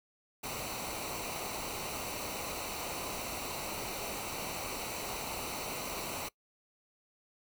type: noise with comb filter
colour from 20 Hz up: pink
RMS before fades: -39 dBFS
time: 0.43-6.29 s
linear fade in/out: 10 ms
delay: 0.59 ms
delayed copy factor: -0.65
effects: noise-tail reverb RT60 0.1 s tail -22 dB re dry